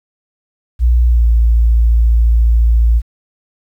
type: tone with pitch glide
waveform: sine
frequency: 60 to 57.16 Hz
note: B1 to A#1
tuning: -49 to -33 cents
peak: -6 dBFS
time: 0.79-3.02 s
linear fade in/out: 50 ms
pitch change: -84 cents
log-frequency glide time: 1.08-1.27 s
effects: tanh soft clip ceiling -2 dBFS + 8-bit